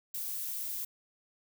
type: noise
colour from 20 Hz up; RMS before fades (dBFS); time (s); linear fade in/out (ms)
violet; -37; 0.14-0.85; 5
effects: none